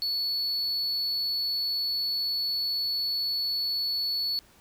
triangle tone, 4422 Hz, C#8, 5 cents flat, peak -25 dBFS, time 0.02-4.39 s, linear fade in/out 0 ms, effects pink hiss -58 dBFS RMS until 4.6 s

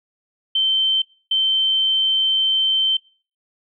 sine tone pair in turn, 3103 / 3103 Hz, G7 / G7, -18 / -18 cents, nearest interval unison, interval 0 cents, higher neither, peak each -15 dBFS, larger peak neither, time 0.55-1.02 / 1.31-2.97 s, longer second, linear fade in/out 5 ms, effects noise-tail reverb RT60 0.4 s tail -23 dB re dry

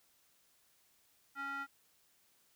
square tone with band-pass filter, 277.2 Hz, C#4, in tune, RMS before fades -41 dBFS, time 1.35-1.67 s, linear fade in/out 50 ms, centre 1500 Hz, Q 5.3, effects white hiss -71 dBFS RMS until 2.55 s

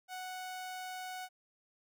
sawtooth tone, 740 Hz, F#5, in tune, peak -37 dBFS, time 0.08-1.29 s, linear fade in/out 50 ms, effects none

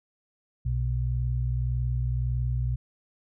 sine tone pair together, 61.74 / 123.48 Hz, B1 / B2, 0 / 0 cents, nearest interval octave, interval 1200 cents, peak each -27 dBFS, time 0.65-2.76 s, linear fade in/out 10 ms, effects none

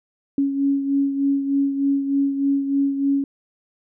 sine beating tone pair, 277.2 / 280.5 Hz, C#4 / C#4, 0 / +21 cents, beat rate 3.3 Hz, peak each -18 / -26 dBFS, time 0.38-3.24 s, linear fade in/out 2 ms, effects none

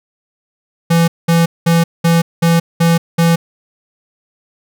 square tone bursts, 167.6 Hz, E3, 29 cents sharp, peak -9 dBFS, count 7, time 0.9-3.36 s, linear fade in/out 10 ms, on 180 ms, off 200 ms, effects none

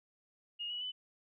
sine tone with pitch steps, 2857 / 2929 / 3003 Hz, F7 / F#7 / F#7, +39 / -18 / +25 cents, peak -37 dBFS, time 0.59-0.92 s, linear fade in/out 20 ms, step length 110 ms, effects none

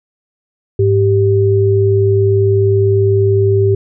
sine tone pair together, 103.6 / 391.1 Hz, G#2 / G4, -4 / -4 cents, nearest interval octave + major seventh, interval 2300 cents, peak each -11 dBFS, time 0.79-3.75 s, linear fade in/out 5 ms, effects none

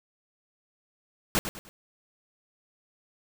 pink noise with echo, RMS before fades -24 dBFS, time 1.35-1.39 s, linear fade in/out 0 ms, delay 100 ms, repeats 3, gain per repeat -9 dB, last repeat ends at 1.69 s, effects none

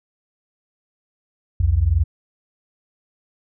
sine tone pair together, 64.07 / 85.7 Hz, C2 / F2, -36 / -32 cents, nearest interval perfect fourth, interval 504 cents, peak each -18 / -16 dBFS, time 1.6-2.04 s, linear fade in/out 5 ms, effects none

